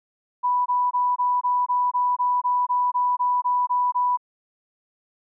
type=tone bursts; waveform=sine; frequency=987.8 Hz; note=B5; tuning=in tune; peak=-18 dBFS; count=15; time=0.43-4.174 s; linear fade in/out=20 ms; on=230 ms; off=21 ms; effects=none